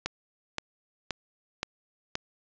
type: click train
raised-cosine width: 0.2 ms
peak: -12 dBFS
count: 5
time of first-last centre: 0.06-2.154 s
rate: 1.91 Hz
effects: resampled to 16000 Hz + 9-bit